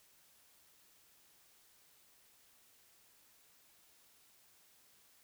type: silence
effects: white hiss -67 dBFS RMS until 5.23 s